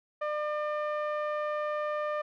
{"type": "tone with low-pass filter", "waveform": "sawtooth", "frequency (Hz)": 600, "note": "D5", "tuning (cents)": 37, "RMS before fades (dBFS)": -32, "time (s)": [0.21, 2.22], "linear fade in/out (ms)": 10, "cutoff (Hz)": 1500, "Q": 1.4, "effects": []}